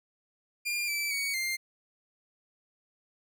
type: tone with pitch steps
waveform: sawtooth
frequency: 2403 / 2322 / 2244 / 2101 Hz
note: D7 / D7 / C#7 / C7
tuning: +39 / -20 / +21 / +7 cents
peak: -26 dBFS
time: 0.65-1.57 s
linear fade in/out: 20 ms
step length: 230 ms
effects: none